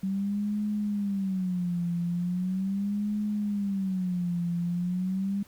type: tone with vibrato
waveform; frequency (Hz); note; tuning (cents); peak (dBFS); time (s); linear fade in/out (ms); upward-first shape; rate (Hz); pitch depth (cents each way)
sine; 190; F#3; +46; -26; 0.03-5.43; 5; sine; 0.39; 170
effects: pink hiss -57 dBFS RMS until 5.47 s